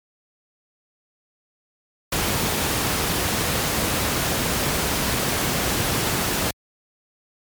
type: noise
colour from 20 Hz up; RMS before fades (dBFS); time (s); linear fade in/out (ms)
pink; -22; 2.12-6.51; 5
effects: high-pass 60 Hz 12 dB/octave + MP3 96 kbps